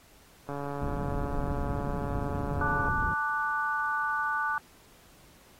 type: click train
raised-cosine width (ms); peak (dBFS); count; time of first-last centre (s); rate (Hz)
1; -22; 341; 0.49-2.884; 142
type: low-pass noise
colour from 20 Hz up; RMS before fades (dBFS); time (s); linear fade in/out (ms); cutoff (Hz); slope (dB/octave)
pink; -33; 0.81-3.14; 5; 250; 12
type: chord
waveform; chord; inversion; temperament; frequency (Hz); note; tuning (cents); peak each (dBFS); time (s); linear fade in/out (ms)
sine; D major; second; equal; 880 / 1174.7 / 1480; A5 / D6 / F#6; 0 / 0 / 0; -33 / -31 / -30; 2.61-4.58; 2
effects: pink hiss -58 dBFS RMS until 5.59 s + AAC 48 kbps